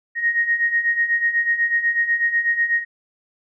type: beating tone pair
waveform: sine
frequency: 1864.7 / 1872.8 Hz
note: A#6 / A#6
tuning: 0 / +8 cents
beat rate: 8.1 Hz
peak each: -23 / -18 dBFS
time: 0.15-2.85 s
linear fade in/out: 50 ms
effects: none